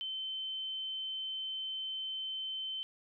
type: tone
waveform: sine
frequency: 3080 Hz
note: G7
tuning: 31 cents flat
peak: -36 dBFS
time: 0.01-2.83 s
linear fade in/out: 0 ms
effects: none